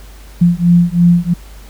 sine beating tone pair, 172 / 175 Hz, F3 / F3, -26 / +4 cents, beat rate 3 Hz, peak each -10 dBFS, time 0.41-1.34 s, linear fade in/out 10 ms, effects added 50 Hz sine -33 dBFS peak until 1.69 s + pink hiss -42 dBFS RMS until 1.69 s

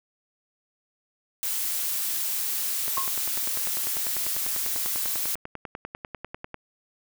blue noise, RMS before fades -28 dBFS, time 1.43-5.35 s, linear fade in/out 0 ms
click train, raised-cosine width 0.5 ms, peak -20 dBFS, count 38, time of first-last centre 2.88-6.543 s, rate 10.1 Hz
sine tone with exponential decay, 1075 Hz, C6, 47 cents sharp, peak -22 dBFS, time 2.97-3.15 s, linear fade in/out 2 ms, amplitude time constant 38 ms
effects none

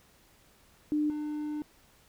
sine / triangle tone pair in turn, 300 / 300 Hz, D4 / D4, +37 / +37 cents, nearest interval unison, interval 0 cents, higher neither, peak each -25 / -30 dBFS, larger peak first, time 0.92-1.1 / 1.1-1.62 s, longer second, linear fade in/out 0 ms, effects pink hiss -62 dBFS RMS until 2.08 s

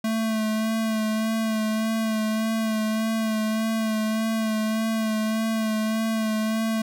square tone with vibrato, 220 Hz, A3, in tune, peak -23 dBFS, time 0.04-6.82 s, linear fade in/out 5 ms, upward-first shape sine, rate 1.7 Hz, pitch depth 26 cents each way, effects none

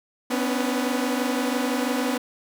sawtooth tone cluster, 250 / 276.1 / 299 / 488.5 Hz, B3 / C#4 / D4 / B4, +21 / -7 / +31 / -19 cents, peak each -21 / -24 / -29 / -29 dBFS, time 0.3-2.18 s, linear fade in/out 10 ms, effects none

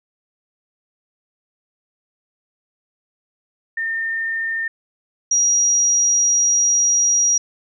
sine tone pair in turn, 1813 / 5739 Hz, A#6 / F8, -49 / +46 cents, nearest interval octave + minor sixth, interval 1995 cents, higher second, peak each -20 / -13 dBFS, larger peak second, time 3.77-4.68 / 5.31-7.38 s, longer second, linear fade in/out 5 ms, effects none

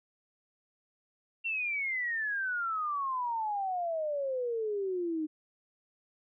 sine exponential sweep, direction down, 2746 to 304 Hz, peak -30 dBFS, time 1.44-5.27 s, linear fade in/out 20 ms, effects none

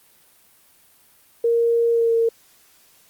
sine tone with pitch glide, 466.2 to 458.5 Hz, A#4 to A#4, 0 to -29 cents, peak -15 dBFS, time 1.44-2.29 s, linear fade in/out 5 ms, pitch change -29 cents, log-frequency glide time 1.91-2.13 s, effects white hiss -55 dBFS RMS until 3.09 s + Opus 32 kbps

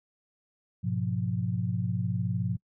sine chord, F diminished, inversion first, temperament equal with one note detuned, 103.83 / 123.47 / 176.85 Hz, Ab2 / Cb3 / F3, 0 / 0 / +22 cents, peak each -31 dBFS, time 0.83-2.57 s, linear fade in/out 20 ms, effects noise-tail reverb RT60 0.1 s tail -26 dB re dry

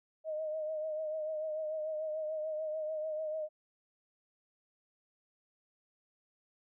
sine tone with vibrato, 622.3 Hz, D#5, in tune, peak -34 dBFS, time 0.24-3.49 s, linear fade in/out 50 ms, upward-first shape triangle, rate 6.8 Hz, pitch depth 47 cents each way, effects none

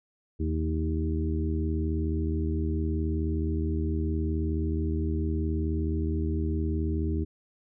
harmonic tone with a mistuned harmonic, 79.2 Hz, D#2, 31 cents sharp, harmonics 1 / 2 / 3 / 4 / 5, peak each -27 / -36 / -35 / -33 / -37 dBFS, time 0.39-7.25 s, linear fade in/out 20 ms, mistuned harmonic 3, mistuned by -39 cents, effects none

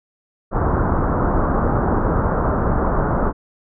pink low-pass noise, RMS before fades -18 dBFS, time 0.51-3.33 s, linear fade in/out 50 ms, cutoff 1400 Hz, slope 48 dB/octave, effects none

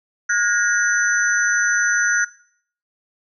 sine tone cluster, 1441 / 1648 / 1868 / 6050 Hz, F#6 / G#6 / A#6 / F#8, -46 / -14 / +3 / +38 cents, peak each -18 / -22 / -26 / -25 dBFS, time 0.29-2.25 s, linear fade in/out 10 ms, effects noise-tail reverb RT60 0.6 s tail -20 dB re dry

